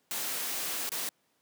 white noise with dropouts, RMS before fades -34 dBFS, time 0.11-1.09 s, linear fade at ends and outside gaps 1 ms, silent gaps 0.892-0.918 s, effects pink hiss -72 dBFS RMS until 1.41 s + high-pass 200 Hz 12 dB/octave

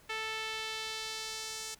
sawtooth tone with band-pass filter sweep, 440 Hz, A4, in tune, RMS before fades -39 dBFS, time 0.09-1.75 s, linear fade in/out 10 ms, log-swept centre 2400 to 6600 Hz, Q 1.3, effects pink hiss -61 dBFS RMS until 1.79 s

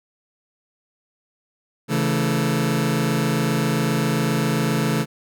sawtooth chord, A major, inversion first, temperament just, 137.5 / 165 / 220 Hz, C#3 / E3 / A3, -14 / +2 / 0 cents, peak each -19 dBFS, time 1.88-5.06 s, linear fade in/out 50 ms, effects none

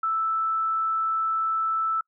sine tone, 1318.5 Hz, E6, in tune, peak -22 dBFS, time 0.03-2.01 s, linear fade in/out 5 ms, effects noise-tail reverb RT60 0.1 s tail -26 dB re dry

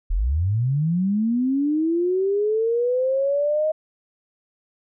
sine linear sweep, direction up, 34.65 to 629 Hz, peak -18 dBFS, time 0.1-3.72 s, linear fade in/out 10 ms, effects none

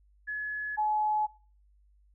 sine tone pair in turn, 1700 / 851.5 Hz, G#6 / G#5, +40 / +43 cents, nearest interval octave, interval 1197 cents, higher first, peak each -31 / -25 dBFS, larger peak second, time 0.27-0.77 / 0.77-1.27 s, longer neither, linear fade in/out 20 ms, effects noise-tail reverb RT60 0.4 s tail -19 dB re dry + added 50 Hz sine -60 dBFS peak until 2.14 s

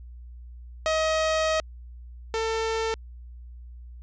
sawtooth tone pair in turn, 633 / 447.6 Hz, D#5 / A4, +30 / +30 cents, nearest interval tritone, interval 600 cents, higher first, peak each -18 / -21 dBFS, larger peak first, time 0.86-1.6 / 2.34-2.94 s, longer first, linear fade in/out 0 ms, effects added 60 Hz sine -40 dBFS peak until 4.02 s + resampled to 16000 Hz

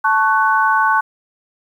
sine chord, F# minor, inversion first, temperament equal with one note detuned, 880 / 1108.7 / 1496.3 Hz, A5 / C#6 / F#6, 0 / 0 / +19 cents, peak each -16 dBFS, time 0.04-1.01 s, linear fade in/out 10 ms, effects 8-bit

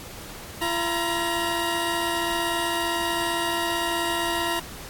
15% pulse tone pair together, 340 / 944.6 Hz, F4 / A#5, -46 / +23 cents, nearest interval octave + tritone, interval 1769 cents, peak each -20 dBFS, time 0.61-4.6 s, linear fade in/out 10 ms, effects pink hiss -40 dBFS RMS until 4.89 s + AAC 64 kbps

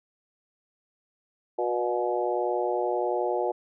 harmonic tone with a mistuned harmonic, 121.4 Hz, B2, 29 cents flat, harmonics 3 / 4 / 5 / 6 / 7, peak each -29 / -30 / -31 / -32 / -32 dBFS, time 1.58-3.52 s, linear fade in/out 10 ms, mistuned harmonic 6, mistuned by -25 cents, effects none

